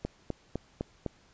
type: click train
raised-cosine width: 2 ms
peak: -18 dBFS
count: 5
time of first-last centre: 0.05-1.063 s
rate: 3.95 Hz
effects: pink hiss -62 dBFS RMS until 1.33 s + resampled to 16000 Hz